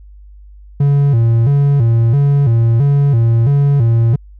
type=tone with vibrato; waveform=triangle; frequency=127.8 Hz; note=C3; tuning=40 cents flat; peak=-6 dBFS; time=0.8-4.16 s; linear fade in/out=5 ms; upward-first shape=square; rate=1.5 Hz; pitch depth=180 cents each way; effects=added 50 Hz sine -35 dBFS peak until 4.39 s